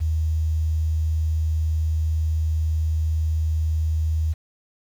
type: tone with quantisation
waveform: sine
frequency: 79 Hz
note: D#2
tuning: 27 cents sharp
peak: -19 dBFS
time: 0-4.34 s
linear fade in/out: 20 ms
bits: 8
effects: none